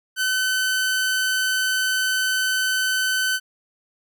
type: tone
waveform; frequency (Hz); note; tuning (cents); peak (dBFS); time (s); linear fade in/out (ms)
sawtooth; 1520; F#6; +46; -16; 0.16-3.4; 50
effects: none